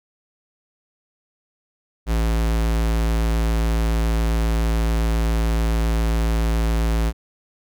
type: tone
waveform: square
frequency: 55.8 Hz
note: A1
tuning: 25 cents sharp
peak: -18 dBFS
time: 2.06-7.13 s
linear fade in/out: 50 ms
effects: none